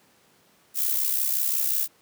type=noise with amplitude modulation; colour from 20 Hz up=violet; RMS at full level=-22 dBFS; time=0.74-1.88 s; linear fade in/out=50 ms; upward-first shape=sine; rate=65.5 Hz; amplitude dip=60%; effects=pink hiss -60 dBFS RMS until 2.01 s + high-pass 150 Hz 12 dB/octave